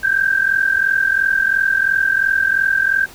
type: tone pair together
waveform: sine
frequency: 1557.1 / 1600 Hz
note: G6 / G6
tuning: -12 / +35 cents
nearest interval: unison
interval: 47 cents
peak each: -16 dBFS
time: 0.03-3.06 s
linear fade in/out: 10 ms
effects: pink hiss -40 dBFS RMS until 3.14 s